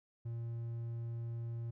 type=tone; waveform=triangle; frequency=116.5 Hz; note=A#2; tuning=1 cent flat; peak=-36 dBFS; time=0.25-1.71 s; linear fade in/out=10 ms; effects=none